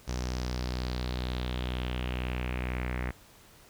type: tone with low-pass filter sweep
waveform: sawtooth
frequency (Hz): 62.1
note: B1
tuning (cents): +10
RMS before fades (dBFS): -33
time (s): 0.07-3.12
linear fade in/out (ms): 20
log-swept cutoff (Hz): 6100 to 2000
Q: 3.6
effects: pink hiss -56 dBFS RMS until 3.69 s